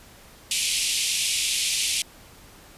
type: band-pass noise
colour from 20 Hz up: pink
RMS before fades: -25 dBFS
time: 0.51-2.02 s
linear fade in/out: 2 ms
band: 2400 to 11000 Hz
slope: 48 dB/octave
effects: pink hiss -49 dBFS RMS until 2.77 s + resampled to 32000 Hz